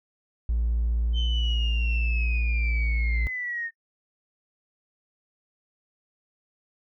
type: tone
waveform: triangle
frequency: 57.6 Hz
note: A#1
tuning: 20 cents flat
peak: -19 dBFS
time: 0.49-3.27 s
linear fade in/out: 0 ms
type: linear sweep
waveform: sine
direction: down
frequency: 3094 to 1829 Hz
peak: -29 dBFS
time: 1.13-3.71 s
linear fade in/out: 50 ms
effects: noise-tail reverb RT60 0.1 s tail -19 dB re dry + tanh soft clip ceiling -17 dBFS